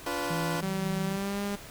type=chord; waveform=15% pulse; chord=B diminished; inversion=first; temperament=equal with one note detuned; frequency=287.3 / 349.2 / 493.9 Hz; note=D4 / F4 / B4; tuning=-38 / 0 / 0 cents; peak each=-28 dBFS; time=0.06-0.61 s; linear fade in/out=5 ms
type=tone with tremolo; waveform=sine; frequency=164.7 Hz; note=E3; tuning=1 cent flat; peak=-31 dBFS; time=0.3-1.17 s; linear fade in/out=5 ms; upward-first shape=square; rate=1.9 Hz; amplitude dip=30%
type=tone with pitch glide; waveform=sawtooth; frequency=192 to 201.8 Hz; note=G3 to G#3; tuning=-36 to -49 cents; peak=-26 dBFS; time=0.62-1.56 s; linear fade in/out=10 ms; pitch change=+87 cents; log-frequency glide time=1.01-1.41 s
effects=pink hiss -46 dBFS RMS until 1.7 s